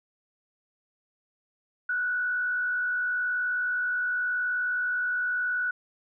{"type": "tone with frequency modulation", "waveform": "sine", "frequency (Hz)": 1475, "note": "F#6", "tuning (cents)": -6, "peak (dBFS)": -25, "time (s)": [1.89, 5.71], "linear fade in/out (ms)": 5, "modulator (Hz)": 59.1, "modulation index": 0.46, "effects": []}